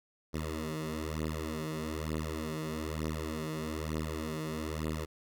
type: beating tone pair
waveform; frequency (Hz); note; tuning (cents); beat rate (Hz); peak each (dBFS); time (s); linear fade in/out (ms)
10% pulse; 77.78 / 78.88; D#2 / D#2; 0 / +24; 1.1; -29; 0.33-5.06; 20
effects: none